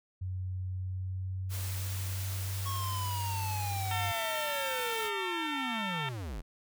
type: tone with pitch glide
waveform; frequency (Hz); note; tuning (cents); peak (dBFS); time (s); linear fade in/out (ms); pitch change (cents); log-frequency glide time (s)
sine; 92.5 to 97.72; F#2 to G2; 0 to -5; -33; 0.21-4.12; 10; +95; 0.69-3.49
type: noise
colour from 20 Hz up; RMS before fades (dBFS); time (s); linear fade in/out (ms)
white; -42; 1.49-5.11; 50
type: linear sweep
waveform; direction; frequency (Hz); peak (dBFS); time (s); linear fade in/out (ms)
square; down; 1108.7 to 36.71; -37; 2.65-6.42; 20
type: harmonic tone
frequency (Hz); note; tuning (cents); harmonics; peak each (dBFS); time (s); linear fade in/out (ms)
450.1; A4; +39; 2 / 3 / 4 / 5 / 6 / 7 / 8; -38 / -40 / -41 / -42 / -43 / -43 / -44; 3.91-6.09; 2
effects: none